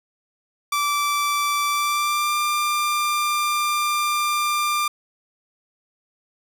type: tone with pitch glide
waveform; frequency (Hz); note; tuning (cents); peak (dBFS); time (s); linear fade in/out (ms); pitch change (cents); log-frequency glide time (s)
sawtooth; 1165 to 1192.2; D6 to D6; -14 to +26; -16; 0.72-4.88; 5; +40; 1.69-2.37
effects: none